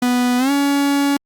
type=tone with pitch glide; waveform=45% pulse; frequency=246.9 to 282 Hz; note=B3 to C#4; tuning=0 to +30 cents; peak=-14 dBFS; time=0.02-1.17 s; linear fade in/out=5 ms; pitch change=+230 cents; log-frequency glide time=0.38-0.51 s; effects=Opus 48 kbps